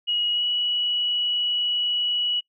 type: tone with pitch glide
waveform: sine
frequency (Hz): 2900 to 2932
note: F#7 to F#7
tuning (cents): -35 to -16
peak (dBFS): -21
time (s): 0.07-2.41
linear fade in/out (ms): 20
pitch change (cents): +19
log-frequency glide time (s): 0.33-0.43
effects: noise-tail reverb RT60 0.1 s tail -23 dB re dry